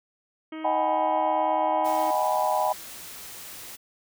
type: harmonic tone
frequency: 315.3 Hz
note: D#4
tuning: 23 cents sharp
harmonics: 1 / 2 / 3 / 4 / 5 / 6 / 7 / 8 / 9 / 10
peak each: -34 / -44 / -48 / -46 / -53 / -51 / -47 / -58 / -55 / -53 dBFS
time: 0.52-2.11 s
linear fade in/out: 5 ms
type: chord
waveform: sine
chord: G# minor seventh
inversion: second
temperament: equal with one note detuned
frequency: 622.3 / 752.1 / 830.6 / 987.8 Hz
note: D#5 / F#5 / G#5 / B5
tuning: 0 / +28 / 0 / 0 cents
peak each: -27 dBFS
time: 0.64-2.73 s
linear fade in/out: 10 ms
type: noise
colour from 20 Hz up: white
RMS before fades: -41 dBFS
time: 1.84-3.77 s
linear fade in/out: 20 ms
effects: none